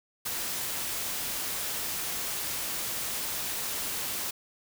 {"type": "noise", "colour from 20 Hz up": "white", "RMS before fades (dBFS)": -33, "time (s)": [0.25, 4.31], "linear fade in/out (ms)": 10, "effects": []}